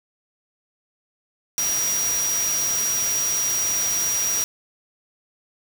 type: tone in noise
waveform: sine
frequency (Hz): 5750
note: F8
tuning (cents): +50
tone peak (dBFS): -21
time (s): 1.58-4.44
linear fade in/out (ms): 0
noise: white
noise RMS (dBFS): -28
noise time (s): 1.58-4.44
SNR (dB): +4
effects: none

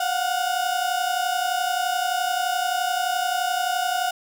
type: tone pair together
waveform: 35% pulse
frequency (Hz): 710.4 / 742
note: F5 / F#5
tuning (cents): +29 / +5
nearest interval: minor second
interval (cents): 76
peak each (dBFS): -23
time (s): 0-4.11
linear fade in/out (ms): 5
effects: none

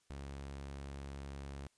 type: tone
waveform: sawtooth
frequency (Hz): 69.3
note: C#2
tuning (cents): 0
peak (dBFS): -40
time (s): 0.1-1.67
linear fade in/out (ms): 0
effects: white hiss -75 dBFS RMS until 1.77 s + resampled to 22050 Hz

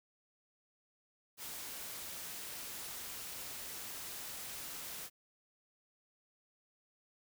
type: noise with amplitude modulation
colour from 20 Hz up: white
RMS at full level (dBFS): -44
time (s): 1.37-5.1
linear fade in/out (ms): 50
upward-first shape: sine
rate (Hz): 251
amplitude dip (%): 25
effects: none

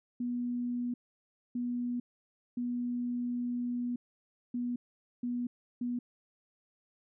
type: tone bursts at uneven times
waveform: sine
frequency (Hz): 243.4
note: B3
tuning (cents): -25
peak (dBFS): -31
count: 6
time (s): 0.2-0.94 / 1.55-2 / 2.57-3.96 / 4.54-4.76 / 5.23-5.47 / 5.81-5.99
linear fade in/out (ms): 5
effects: none

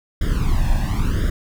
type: noise with flanger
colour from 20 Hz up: brown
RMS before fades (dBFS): -18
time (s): 0.21-1.3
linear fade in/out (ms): 5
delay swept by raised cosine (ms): 0.58 to 1.17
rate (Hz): 0.96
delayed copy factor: +1
effects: none

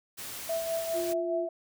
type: noise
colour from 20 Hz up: white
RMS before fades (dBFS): -40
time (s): 0.17-1.14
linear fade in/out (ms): 20
type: tone with tremolo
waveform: sine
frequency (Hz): 659.3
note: E5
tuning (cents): 0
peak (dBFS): -27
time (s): 0.49-1.49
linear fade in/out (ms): 5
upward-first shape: sine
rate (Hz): 4.9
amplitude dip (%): 50
type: tone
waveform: sine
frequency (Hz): 349.2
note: F4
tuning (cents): 0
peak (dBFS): -31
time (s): 0.93-1.49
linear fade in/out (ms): 50
effects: none

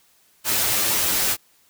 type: noise with comb filter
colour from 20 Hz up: white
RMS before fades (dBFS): -21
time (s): 0.44-1.37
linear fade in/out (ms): 50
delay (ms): 9.3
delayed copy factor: +0.85
effects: white hiss -59 dBFS RMS until 1.69 s

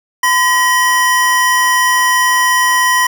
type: tone pair together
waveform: square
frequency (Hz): 1016.8 / 1914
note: C6 / A#6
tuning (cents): -50 / +45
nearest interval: major seventh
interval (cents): 1095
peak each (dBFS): -13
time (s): 0.23-3.07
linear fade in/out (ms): 5
effects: none

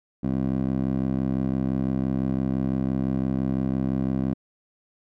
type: tone with band-pass filter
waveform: 15% pulse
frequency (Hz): 65.9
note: C2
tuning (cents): +13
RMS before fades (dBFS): -25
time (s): 0.23-4.34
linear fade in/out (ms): 10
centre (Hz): 250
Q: 1.3
effects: none

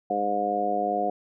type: harmonic tone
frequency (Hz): 102.5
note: G#2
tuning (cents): -22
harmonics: 2 / 3 / 4 / 5 / 6 / 7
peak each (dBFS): -35 / -34 / -33 / -32 / -33 / -25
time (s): 0.1-1.1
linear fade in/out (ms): 5
effects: none

